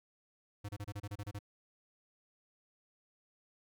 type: tone bursts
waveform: square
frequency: 102.4 Hz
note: G#2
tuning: 24 cents flat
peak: -40 dBFS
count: 10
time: 0.64-1.391 s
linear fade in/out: 10 ms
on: 49 ms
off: 29 ms
effects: none